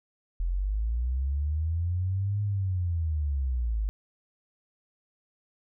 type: linear two-way sweep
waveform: sine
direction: up then down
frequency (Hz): 41.13 to 103.83 to 49.81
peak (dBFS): -25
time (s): 0.4-3.89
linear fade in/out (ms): 0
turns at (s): 2.42
effects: none